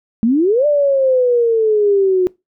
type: exponential two-way sweep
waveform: sine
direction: up then down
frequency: 214.2 to 597 to 361 Hz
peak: -10 dBFS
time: 0.23-2.27 s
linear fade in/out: 0 ms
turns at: 0.66 s
effects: noise-tail reverb RT60 0.2 s tail -22 dB re dry